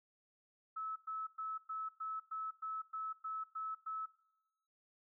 sine tone bursts, 1300 Hz, E6, 24 cents flat, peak -39 dBFS, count 11, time 0.76-4.06 s, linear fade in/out 10 ms, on 200 ms, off 110 ms, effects noise-tail reverb RT60 0.9 s tail -18 dB re dry

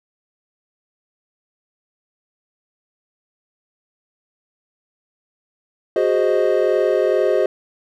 triangle chord, Ab dominant seventh, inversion third, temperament equal with one note detuned, 370 / 412.2 / 523.3 / 622.3 Hz, Gb4 / Ab4 / C5 / Eb5, 0 / -13 / 0 / 0 cents, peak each -18 dBFS, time 5.96-7.46 s, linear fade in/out 2 ms, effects none

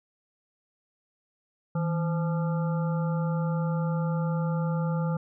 harmonic tone with a mistuned harmonic, 172 Hz, F3, 26 cents flat, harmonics 1 / 3 / 5 / 7 / 8, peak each -25 / -35 / -39 / -42 / -43 dBFS, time 1.75-5.17 s, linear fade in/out 5 ms, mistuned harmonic 1, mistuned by -110 cents, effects none

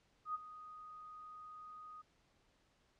sine tone with ADSR envelope, 1244.5 Hz, D#6, in tune, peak -35 dBFS, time 0.25-2.02 s, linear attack 95 ms, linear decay 23 ms, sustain -15 dB, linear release 13 ms, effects pink hiss -74 dBFS RMS until 2.99 s + low-pass 6000 Hz 12 dB/octave

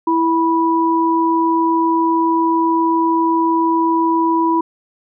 sine tone pair together, 329.6 / 981.4 Hz, E4 / B5, 0 / -11 cents, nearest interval octave + perfect fifth, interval 1889 cents, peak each -15 dBFS, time 0.07-4.61 s, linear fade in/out 5 ms, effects none

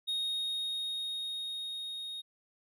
triangle tone with level ramp, 3728 Hz, A#7, 1 cent flat, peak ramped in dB -29 to -37 dBFS, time 0.07-2.22 s, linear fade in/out 20 ms, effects none

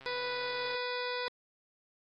click train, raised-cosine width 0.3 ms, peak -36 dBFS, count 100, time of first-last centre 0.01-0.749 s, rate 134 Hz
harmonic tone, 493.9 Hz, B4, in tune, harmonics 1 / 2 / 3 / 4 / 5 / 7 / 8 / 9 / 10, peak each -37 / -40 / -42 / -43 / -44 / -45 / -46 / -47 / -47 dBFS, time 0.06-1.28 s, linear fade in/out 0 ms
effects AAC 32 kbps

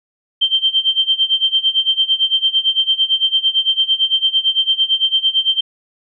sine tone with tremolo, 3136 Hz, G7, in tune, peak -9 dBFS, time 0.41-5.61 s, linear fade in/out 10 ms, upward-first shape sine, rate 8.9 Hz, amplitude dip 90%, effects none

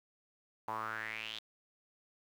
sawtooth tone with band-pass filter sweep, 110 Hz, A2, in tune, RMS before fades -41 dBFS, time 0.68-1.39 s, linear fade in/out 0 ms, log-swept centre 910 to 3600 Hz, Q 6, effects 10-bit

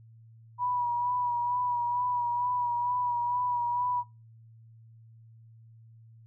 sine tone with vibrato, 973 Hz, B5, 26 cents flat, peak -26 dBFS, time 0.58-4.04 s, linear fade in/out 50 ms, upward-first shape sine, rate 2.2 Hz, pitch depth 30 cents each way, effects noise-tail reverb RT60 0.3 s tail -25 dB re dry + added 113 Hz sine -51 dBFS peak until 6.26 s

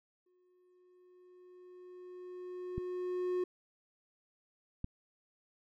triangle tone with exponential growth, 362.3 Hz, F#4, 36 cents flat, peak -28 dBFS, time 0.26-3.44 s, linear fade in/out 5 ms, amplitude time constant 690 ms
clicks, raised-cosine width 5 ms, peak -25 dBFS, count 2, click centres 2.78 / 4.844 s
effects none

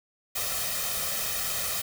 white noise with comb filter, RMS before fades -30 dBFS, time 0.35-1.82 s, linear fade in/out 10 ms, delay 1.6 ms, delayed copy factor +0.7, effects none

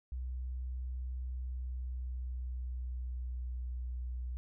sine tone with pitch glide, 63 to 61.67 Hz, B1 to B1, +35 to -2 cents, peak -36 dBFS, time 0.12-4.37 s, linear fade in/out 0 ms, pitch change -37 cents, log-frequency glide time 1.37-3.67 s, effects none

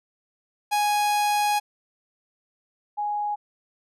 45% pulse / sine tone pair in turn, 830.6 / 830.6 Hz, G#5 / G#5, 0 / 0 cents, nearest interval unison, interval 0 cents, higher neither, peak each -20 / -24 dBFS, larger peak first, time 0.71-1.6 / 2.97-3.36 s, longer first, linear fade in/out 20 ms, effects resampled to 32000 Hz

